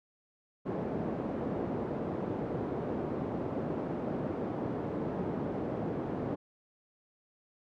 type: band-pass noise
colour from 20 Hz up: pink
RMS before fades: -35 dBFS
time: 0.65-6.36 s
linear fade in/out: 20 ms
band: 180 to 550 Hz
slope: 12 dB/octave
effects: none